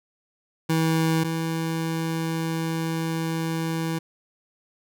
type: tone pair in turn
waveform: 25% pulse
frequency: 161.6 / 163.01 Hz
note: E3 / E3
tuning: -34 / -19 cents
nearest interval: unison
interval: 15 cents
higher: second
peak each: -16 / -21 dBFS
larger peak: first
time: 0.69-1.24 / 1.24-3.99 s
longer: second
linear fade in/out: 10 ms
effects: none